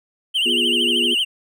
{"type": "tone with vibrato", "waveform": "triangle", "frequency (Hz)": 2960, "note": "F#7", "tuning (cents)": 0, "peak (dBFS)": -15, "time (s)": [0.34, 1.25], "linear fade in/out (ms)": 20, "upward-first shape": "triangle", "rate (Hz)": 13, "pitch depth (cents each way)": 140}
{"type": "chord", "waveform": "sine", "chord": "F diminished", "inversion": "second", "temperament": "equal with one note detuned", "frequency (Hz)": [243.8, 349.2, 415.3], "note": ["Cb4", "F4", "Ab4"], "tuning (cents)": [-22, 0, 0], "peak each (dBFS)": [-25, -25, -29], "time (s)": [0.45, 1.15], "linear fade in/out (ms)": 20}
{"effects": []}